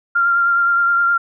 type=tone with vibrato; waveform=sine; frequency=1388 Hz; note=F6; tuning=11 cents flat; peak=-12 dBFS; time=0.15-1.18 s; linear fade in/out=10 ms; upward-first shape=triangle; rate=9.6 Hz; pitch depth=22 cents each way; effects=none